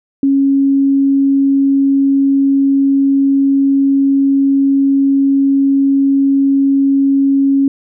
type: tone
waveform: sine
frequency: 274.9 Hz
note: C#4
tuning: 14 cents flat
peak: -8 dBFS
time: 0.23-7.68 s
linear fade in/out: 2 ms
effects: none